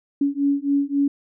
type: beating tone pair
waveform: sine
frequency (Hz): 280 / 283.7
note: C#4 / C#4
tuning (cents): +18 / +40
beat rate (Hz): 3.7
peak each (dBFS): -21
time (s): 0.21-1.08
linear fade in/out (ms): 5
effects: none